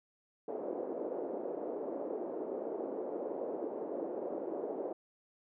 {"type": "band-pass noise", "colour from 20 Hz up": "white", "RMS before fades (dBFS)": -39, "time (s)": [0.48, 4.93], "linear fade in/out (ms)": 5, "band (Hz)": [320, 540], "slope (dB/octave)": 24, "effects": []}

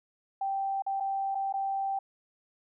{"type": "tone with dropouts", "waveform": "sine", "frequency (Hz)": 782, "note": "G5", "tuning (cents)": -4, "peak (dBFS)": -28, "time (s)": [0.41, 1.99], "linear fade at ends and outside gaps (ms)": 5, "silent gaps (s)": [[0.822, 0.864], [1.001, 1.005], [1.348, 1.352], [1.526, 1.538]], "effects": []}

